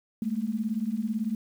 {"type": "beating tone pair", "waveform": "sine", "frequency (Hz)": [208.4, 226.4], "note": ["G#3", "A3"], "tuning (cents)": [6, 50], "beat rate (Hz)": 18, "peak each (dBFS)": [-30, -29], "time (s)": [0.22, 1.35], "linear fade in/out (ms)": 2, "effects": ["9-bit"]}